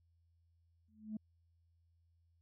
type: tone with exponential growth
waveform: sine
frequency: 215.7 Hz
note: A3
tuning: 34 cents flat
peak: -35 dBFS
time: 0.88-1.17 s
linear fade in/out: 5 ms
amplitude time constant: 63 ms
effects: tanh soft clip ceiling -35 dBFS + added 84 Hz sine -70 dBFS peak until 2.41 s